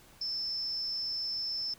sine tone with amplitude modulation, 5274 Hz, E8, in tune, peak -29 dBFS, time 0.21-1.74 s, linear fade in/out 5 ms, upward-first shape sine, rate 227 Hz, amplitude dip 65%, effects pink hiss -58 dBFS RMS until 1.78 s

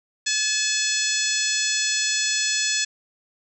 harmonic tone, 859 Hz, A5, 42 cents flat, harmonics 2 / 3 / 4 / 5 / 6 / 7 / 8 / 9, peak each -29 / -29 / -29 / -29 / -29 / -29 / -29 / -29 dBFS, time 0.26-2.85 s, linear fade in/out 10 ms, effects none

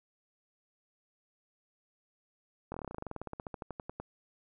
slowing click train, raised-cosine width 1 ms, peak -25 dBFS, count 25, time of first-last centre 2.72-4 s, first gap 22 ms, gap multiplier 1.07, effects none

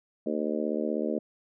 harmonic tone, 76.2 Hz, D#2, 36 cents flat, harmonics 3 / 4 / 5 / 6 / 7 / 8, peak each -32 / -33 / -34 / -35 / -35 / -36 dBFS, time 0.26-1.19 s, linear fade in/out 5 ms, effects none

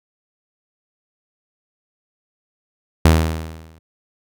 sawtooth tone with exponential decay, 80.2 Hz, E2, 47 cents flat, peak -3 dBFS, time 3.05-3.79 s, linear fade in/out 5 ms, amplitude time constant 160 ms, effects none

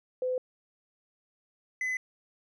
sine / triangle tone pair in turn, 508 / 2020 Hz, B4 / B6, +49 / +39 cents, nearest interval 2 octaves, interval 2390 cents, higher second, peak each -27 dBFS, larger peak neither, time 0.22-0.38 / 1.81-1.97 s, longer neither, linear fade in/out 2 ms, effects resampled to 22050 Hz

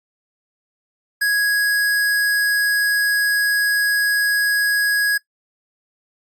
square tone, 1661.2 Hz, G#6, in tune, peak -16 dBFS, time 1.21-5.18 s, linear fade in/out 10 ms, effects noise-tail reverb RT60 0.1 s tail -21 dB re dry + Opus 48 kbps

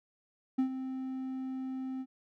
triangle tone with ADSR envelope, 261.5 Hz, C4, 1 cent flat, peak -22 dBFS, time 0.58-2.06 s, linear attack 11 ms, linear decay 94 ms, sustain -11 dB, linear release 52 ms, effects none

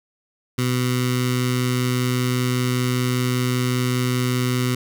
15% pulse tone with notch filter, 125.1 Hz, B2, 23 cents sharp, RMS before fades -21 dBFS, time 0.58-4.75 s, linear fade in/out 5 ms, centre 640 Hz, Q 0.56, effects none

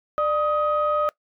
sine tone pair together, 596.4 / 1258 Hz, D5 / D#6, +27 / +19 cents, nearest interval octave + minor second, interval 1292 cents, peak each -21 dBFS, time 0.18-1.09 s, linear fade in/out 0 ms, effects noise-tail reverb RT60 0.1 s tail -22 dB re dry + tanh soft clip ceiling -13 dBFS

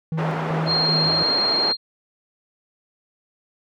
triangle tone with tremolo, 160 Hz, D#3, 49 cents sharp, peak -20 dBFS, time 0.12-1.23 s, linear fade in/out 2 ms, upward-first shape square, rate 2.6 Hz, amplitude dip 40%
pink band-pass noise, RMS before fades -27 dBFS, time 0.17-1.73 s, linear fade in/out 20 ms, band 360 to 1300 Hz, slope 12 dB/octave
sine tone, 4209 Hz, C8, 9 cents sharp, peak -18 dBFS, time 0.66-1.77 s, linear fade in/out 50 ms
effects none

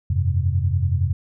sine chord, F suspended second, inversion none, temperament equal, 87.31 / 98 / 130.81 Hz, F2 / G2 / C3, 0 / 0 / 0 cents, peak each -20 / -22 / -24 dBFS, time 0.1-1.13 s, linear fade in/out 5 ms, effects none

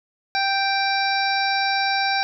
harmonic tone, 784 Hz, G5, in tune, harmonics 1 / 2 / 3 / 5 / 6 / 7, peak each -22 / -25 / -27 / -29 / -30 / -30 dBFS, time 0.35-2.23 s, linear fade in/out 0 ms, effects none

